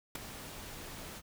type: noise with ADSR envelope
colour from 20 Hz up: pink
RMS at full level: -34 dBFS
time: 0.15-1.22 s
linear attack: 6 ms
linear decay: 6 ms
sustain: -12 dB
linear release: 45 ms
effects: none